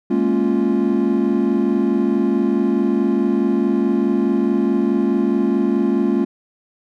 triangle chord, Bb minor seventh, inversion third, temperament equal with one note detuned, 207.7 / 232.4 / 277.2 / 349.2 Hz, Ab3 / Bb3 / Db4 / F4, 0 / -5 / 0 / 0 cents, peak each -18 dBFS, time 0.1-6.25 s, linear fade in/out 10 ms, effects tanh soft clip ceiling -4 dBFS

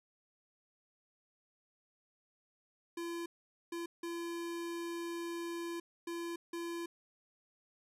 square tone bursts at uneven times, 340 Hz, F4, 46 cents flat, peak -39 dBFS, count 5, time 2.97-3.26 / 3.72-3.86 / 4.03-5.8 / 6.07-6.36 / 6.53-6.86 s, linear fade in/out 5 ms, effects resampled to 32000 Hz + 12-bit

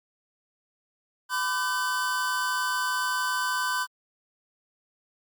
square tone cluster, 1005 / 1172 / 1527 Hz, B5 / D6 / G6, +30 / -4 / -46 cents, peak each -30 / -35 / -29 dBFS, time 1.29-3.87 s, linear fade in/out 50 ms, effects Opus 48 kbps

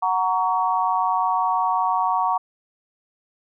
sine chord, F# major, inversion none, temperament equal with one note detuned, 740 / 932.3 / 1123.6 Hz, F#5 / A#5 / C#6, 0 / 0 / +23 cents, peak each -23 / -22 / -23 dBFS, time 0.02-2.38 s, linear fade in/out 10 ms, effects none

